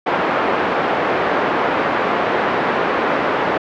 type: band-pass noise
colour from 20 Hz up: pink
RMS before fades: -18 dBFS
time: 0.06-3.58 s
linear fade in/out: 10 ms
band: 370 to 1600 Hz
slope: 12 dB/octave
effects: low-pass 4000 Hz 12 dB/octave